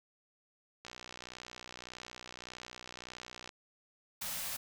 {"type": "click train", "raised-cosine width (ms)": 0.2, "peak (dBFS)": -28, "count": 164, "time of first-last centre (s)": [0.85, 3.492], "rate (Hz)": 61.7}
{"type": "band-stop noise", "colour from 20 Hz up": "white", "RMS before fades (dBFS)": -39, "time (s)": [4.21, 4.57], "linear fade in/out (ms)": 10, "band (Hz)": [270, 490], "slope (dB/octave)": 96}
{"effects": []}